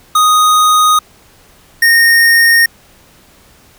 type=tone pair in turn; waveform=square; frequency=1244.5 / 1846.4 Hz; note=D#6 / A#6; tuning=0 / -17 cents; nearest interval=perfect fifth; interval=683 cents; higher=second; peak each=-7 / -6 dBFS; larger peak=second; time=0.15-0.99 / 1.82-2.66 s; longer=neither; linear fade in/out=5 ms; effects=pink hiss -45 dBFS RMS until 3.78 s